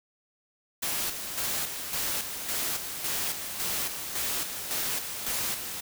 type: noise with tremolo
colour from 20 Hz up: white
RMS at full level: -30 dBFS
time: 0.82-5.81 s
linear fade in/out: 10 ms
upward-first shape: square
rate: 1.8 Hz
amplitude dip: 50%
effects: none